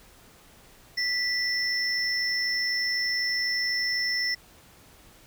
triangle tone pair together, 1972 / 5344 Hz, B6 / E8, -3 / +23 cents, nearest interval octave + perfect fourth, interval 1726 cents, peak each -26 dBFS, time 0.97-4.35 s, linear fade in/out 10 ms, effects pink hiss -54 dBFS RMS until 5.26 s

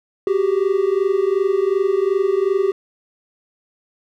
triangle tone pair together, 378.1 / 400.8 Hz, F#4 / G4, +38 / +38 cents, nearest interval minor second, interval 100 cents, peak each -16 dBFS, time 0.27-2.72 s, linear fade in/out 2 ms, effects none

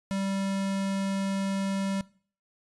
square tone, 195 Hz, G3, 9 cents flat, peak -28 dBFS, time 0.11-2.01 s, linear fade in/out 0 ms, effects noise-tail reverb RT60 0.5 s tail -22 dB re dry + resampled to 24000 Hz

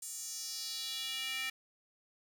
square tone with high-pass filter sweep, 261.6 Hz, C4, in tune, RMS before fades -40 dBFS, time 0.02-1.5 s, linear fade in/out 5 ms, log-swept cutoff 8000 to 2200 Hz, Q 2.9, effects none

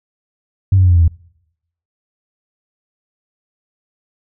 sine tone with pitch steps, 96.4 / 93.39 / 90.47 / 87.64 / 84.9 / 82.24 Hz, G2 / F#2 / F#2 / F2 / F2 / E2, -28 / +17 / -38 / +7 / -48 / -4 cents, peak -6 dBFS, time 0.72-1.08 s, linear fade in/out 5 ms, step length 60 ms, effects noise-tail reverb RT60 0.8 s tail -25 dB re dry + tanh soft clip ceiling -2 dBFS

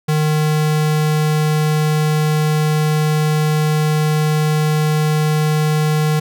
square tone, 153.2 Hz, D#3, 27 cents flat, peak -14 dBFS, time 0.08-6.2 s, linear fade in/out 10 ms, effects none

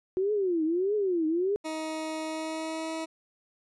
sine tone with vibrato, 363.9 Hz, F#4, 29 cents flat, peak -24 dBFS, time 0.17-1.56 s, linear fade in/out 0 ms, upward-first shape triangle, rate 1.6 Hz, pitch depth 290 cents each way
20% pulse tone with pitch glide, 315.5 to 321.8 Hz, D#4 to E4, +24 to -42 cents, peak -27 dBFS, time 1.64-3.06 s, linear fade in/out 20 ms, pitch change +34 cents, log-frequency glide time 2.25-2.94 s
effects resampled to 24000 Hz

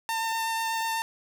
sawtooth tone with vibrato, 902 Hz, A5, 43 cents sharp, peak -23 dBFS, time 0.09-1.02 s, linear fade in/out 0 ms, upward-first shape sine, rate 8.1 Hz, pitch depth 11 cents each way, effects none

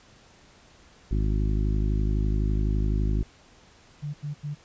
harmonic tone, 51.91 Hz, G#1, in tune, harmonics 1 / 2 / 3 / 4 / 5 / 6 / 7, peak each -23 / -29 / -33 / -35 / -37 / -39 / -40 dBFS, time 1.11-3.23 s, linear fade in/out 5 ms
sine tone bursts, 146.83 Hz, D3, in tune, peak -29 dBFS, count 3, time 4.02-4.55 s, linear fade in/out 20 ms, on 120 ms, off 85 ms
effects pink hiss -55 dBFS RMS until 4.64 s + resampled to 16000 Hz

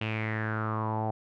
sawtooth tone with low-pass filter sweep, 109.5 Hz, A2, 8 cents flat, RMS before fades -31 dBFS, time 0.01-1.11 s, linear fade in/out 5 ms, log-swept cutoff 2800 to 750 Hz, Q 6.3, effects none

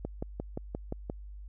click train, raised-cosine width 2 ms, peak -21 dBFS, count 7, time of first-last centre 0.05-1.099 s, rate 5.72 Hz, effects added 50 Hz sine -42 dBFS peak until 1.48 s

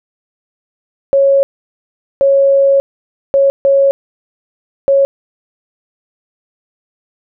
sine tone bursts at uneven times, 551 Hz, C#5, 11 cents flat, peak -6 dBFS, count 5, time 1.13-1.43 / 2.21-2.8 / 3.34-3.5 / 3.65-3.91 / 4.88-5.05 s, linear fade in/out 0 ms, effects none

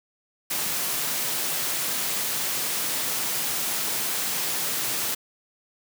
white high-pass noise, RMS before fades -27 dBFS, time 0.5-5.15 s, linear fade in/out 10 ms, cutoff 110 Hz, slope 48 dB/octave, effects none

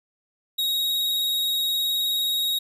45% pulse tone with vibrato, 3783 Hz, A#7, 25 cents sharp, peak -21 dBFS, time 0.58-2.59 s, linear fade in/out 10 ms, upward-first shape sine, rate 19 Hz, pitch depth 13 cents each way, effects none

